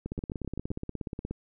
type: two click trains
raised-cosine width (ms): 3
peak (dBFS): -21 / -22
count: 22 / 5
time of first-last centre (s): 0.06-1.31 / 0.19-0.705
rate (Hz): 16.8 / 7.77
effects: none